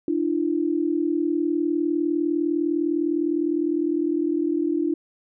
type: tone pair together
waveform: sine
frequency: 300 / 339.8 Hz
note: D4 / F4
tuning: +37 / -47 cents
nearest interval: major second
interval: 216 cents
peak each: -23 dBFS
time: 0.08-4.94 s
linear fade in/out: 2 ms
effects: none